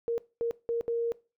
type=tone bursts at uneven times; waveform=sine; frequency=466.2 Hz; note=A#4; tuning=in tune; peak=-26 dBFS; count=4; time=0.08-0.18 / 0.41-0.51 / 0.69-0.81 / 0.88-1.12 s; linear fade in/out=0 ms; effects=noise-tail reverb RT60 0.3 s tail -21 dB re dry